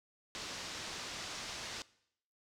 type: low-pass noise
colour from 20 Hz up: white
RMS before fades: -44 dBFS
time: 0.35-1.82 s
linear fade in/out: 0 ms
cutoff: 6200 Hz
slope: 24 dB/octave
effects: noise-tail reverb RT60 0.7 s tail -20 dB re dry